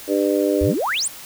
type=harmonic tone; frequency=100 Hz; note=G2; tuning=35 cents sharp; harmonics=3 / 4 / 5 / 6; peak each=-20 / -21 / -22 / -23 dBFS; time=0.07-0.75 s; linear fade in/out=50 ms
type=exponential sweep; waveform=sine; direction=up; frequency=60.9 to 10100 Hz; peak=-19 dBFS; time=0.61-1.08 s; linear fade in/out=5 ms
effects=white hiss -38 dBFS RMS until 1.25 s